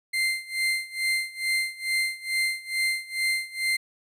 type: tone with tremolo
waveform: 35% pulse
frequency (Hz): 2088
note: C7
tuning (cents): -4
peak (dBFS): -20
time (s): 0.13-3.77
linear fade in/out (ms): 10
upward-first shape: sine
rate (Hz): 2.3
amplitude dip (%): 90
effects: resampled to 32000 Hz